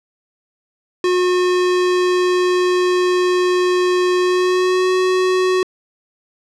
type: tone with pitch glide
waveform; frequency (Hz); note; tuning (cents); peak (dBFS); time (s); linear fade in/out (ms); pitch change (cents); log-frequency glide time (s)
square; 361.9 to 370.1; F#4 to F#4; -38 to 0; -14; 1.04-5.63; 2; +38; 4.19-4.92
effects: low-pass 6000 Hz 12 dB/octave